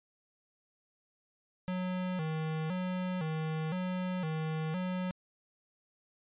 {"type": "tone with vibrato", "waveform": "square", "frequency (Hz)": 170, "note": "F3", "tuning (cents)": -46, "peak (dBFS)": -33, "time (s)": [1.68, 5.11], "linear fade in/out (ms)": 0, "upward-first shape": "square", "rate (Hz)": 0.98, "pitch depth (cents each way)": 130, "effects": ["resampled to 8000 Hz"]}